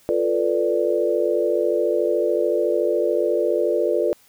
sine chord, B half-diminished seventh, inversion second, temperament equal, 349.2 / 440 / 493.9 / 587.3 Hz, F4 / A4 / B4 / D5, 0 / 0 / 0 / 0 cents, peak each -23 dBFS, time 0.09-4.13 s, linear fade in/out 0 ms, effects white hiss -55 dBFS RMS until 4.28 s

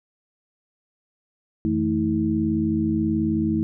sine tone cluster, 87.9 / 161.8 / 220.5 / 320.5 Hz, F2 / E3 / A3 / E4, +12 / -32 / +4 / -49 cents, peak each -29 / -28 / -23 / -23 dBFS, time 1.65-3.63 s, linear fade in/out 0 ms, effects none

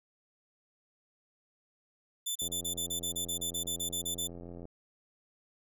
15% pulse tone bursts, 3520 Hz, A7, in tune, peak -25 dBFS, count 16, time 2.26-4.275 s, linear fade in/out 10 ms, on 95 ms, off 33 ms
click train, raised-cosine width 2 ms, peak -33 dBFS, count 194, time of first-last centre 2.42-4.654 s, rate 86.4 Hz
effects none

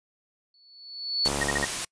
sine tone with exponential growth, 4435 Hz, C#8, in tune, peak -19 dBFS, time 0.54-1.28 s, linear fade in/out 2 ms, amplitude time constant 160 ms
white noise, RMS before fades -30 dBFS, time 1.25-1.85 s, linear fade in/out 5 ms
click train, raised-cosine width 1 ms, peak -15 dBFS, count 28, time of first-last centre 1.26-1.641 s, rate 70.9 Hz
sine tone bursts, 1864.7 Hz, A#6, in tune, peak -24 dBFS, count 4, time 1.41-1.65 s, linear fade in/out 5 ms, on 27 ms, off 44 ms
effects noise-tail reverb RT60 0.1 s tail -26 dB re dry + resampled to 22050 Hz

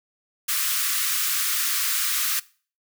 white high-pass noise, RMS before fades -24 dBFS, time 0.48-2.4 s, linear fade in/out 10 ms, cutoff 1100 Hz, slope 96 dB/octave, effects noise-tail reverb RT60 0.4 s tail -21 dB re dry

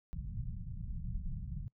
pink low-pass noise, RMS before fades -40 dBFS, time 0.13-1.68 s, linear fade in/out 0 ms, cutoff 180 Hz, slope 48 dB/octave, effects noise-tail reverb RT60 0.1 s tail -24 dB re dry

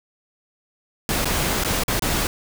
pink noise with dropouts, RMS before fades -22 dBFS, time 1.09-2.27 s, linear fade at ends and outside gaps 1 ms, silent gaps 1.246-1.255 / 1.637-1.647 / 1.836-1.881 / 1.995-2.022 s, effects none

